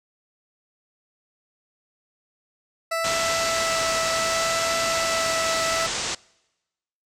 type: tone with vibrato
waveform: 20% pulse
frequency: 659.3 Hz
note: E5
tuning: in tune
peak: -18 dBFS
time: 2.91-5.87 s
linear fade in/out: 10 ms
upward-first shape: sine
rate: 0.68 Hz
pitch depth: 9 cents each way
type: low-pass noise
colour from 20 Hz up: white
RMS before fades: -28 dBFS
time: 3.04-6.15 s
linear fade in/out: 5 ms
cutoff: 7800 Hz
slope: 48 dB/octave
effects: noise-tail reverb RT60 1.0 s tail -25 dB re dry + low-pass 12000 Hz 12 dB/octave